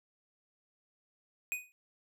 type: tone with exponential decay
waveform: square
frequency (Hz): 2489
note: D#7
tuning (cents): 0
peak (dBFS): -30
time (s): 1.52-1.72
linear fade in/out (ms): 0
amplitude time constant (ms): 43
effects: none